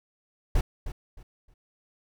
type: noise with echo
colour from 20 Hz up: brown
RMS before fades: -21 dBFS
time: 0.55-0.61 s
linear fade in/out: 5 ms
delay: 310 ms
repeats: 3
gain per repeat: -12 dB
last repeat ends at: 1.54 s
effects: none